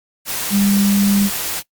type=tone in noise; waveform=sine; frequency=200.5 Hz; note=G3; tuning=39 cents sharp; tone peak=-12 dBFS; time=0.5-1.3 s; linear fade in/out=50 ms; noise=white; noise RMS=-23 dBFS; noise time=0.25-1.63 s; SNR=+8 dB; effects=noise-tail reverb RT60 0.1 s tail -20 dB re dry + Opus 48 kbps